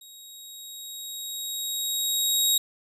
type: tone with level ramp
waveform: 20% pulse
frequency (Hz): 3789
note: A#7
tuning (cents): +27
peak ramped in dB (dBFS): -40 to -13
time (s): 0.01-2.58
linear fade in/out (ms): 5
effects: none